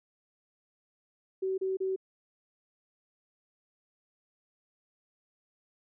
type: tone bursts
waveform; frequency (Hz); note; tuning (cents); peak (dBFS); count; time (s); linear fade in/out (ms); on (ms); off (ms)
sine; 380; F#4; +46; -28; 3; 1.42-1.962; 10; 160; 31
effects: none